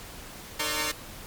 5% pulse tone cluster, 304.6 / 454.5 / 567 / 1061 Hz, D#4 / A#4 / C#5 / C6, -37 / -44 / +39 / +24 cents, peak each -21 dBFS, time 0.59-0.92 s, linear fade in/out 10 ms, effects pink hiss -43 dBFS RMS until 1.26 s + MP3 96 kbps

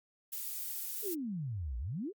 violet noise, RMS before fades -39 dBFS, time 0.32-1.15 s, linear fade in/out 10 ms
sine exponential two-way sweep, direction down then up, 450 to 55.8 to 450 Hz, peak -35 dBFS, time 1.02-2.13 s, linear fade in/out 50 ms, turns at 1.78 s
effects Opus 48 kbps

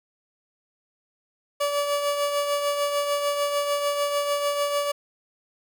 30% pulse tone with tremolo, 576 Hz, D5, 34 cents flat, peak -18 dBFS, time 1.6-4.92 s, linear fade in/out 10 ms, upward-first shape triangle, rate 6.7 Hz, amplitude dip 50%, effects none

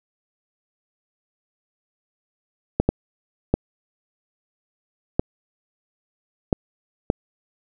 clicks, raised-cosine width 2 ms, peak -3 dBFS, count 6, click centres 2.8 / 2.89 / 3.54 / 5.195 / 6.528 / 7.101 s, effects none

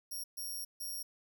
5% pulse tone bursts at uneven times, 5580 Hz, F8, 2 cents flat, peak -33 dBFS, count 3, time 0.11-0.24 / 0.37-0.65 / 0.8-1.03 s, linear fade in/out 10 ms, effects none

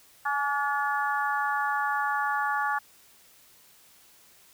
harmonic tone with a mistuned harmonic, 286.5 Hz, D4, 43 cents flat, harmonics 3 / 4 / 5 / 6, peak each -29 / -30 / -31 / -32 dBFS, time 0.25-2.79 s, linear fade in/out 10 ms, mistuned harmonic 3, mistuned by -30 cents, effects white hiss -57 dBFS RMS until 4.53 s

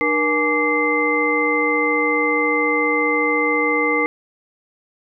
sine tone cluster, 302.4 / 476.3 / 845 / 1165 / 2078 Hz, D#4 / A#4 / G#5 / D6 / C7, -49 / +37 / +30 / -14 / -12 cents, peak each -23 / -21 / -27 / -24 / -19 dBFS, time 0.01-4.06 s, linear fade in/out 0 ms, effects none

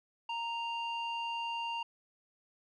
square tone with low-pass filter, 930 Hz, A#5, 4 cents flat, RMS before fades -37 dBFS, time 0.29-1.83 s, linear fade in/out 5 ms, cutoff 2900 Hz, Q 2.2, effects none

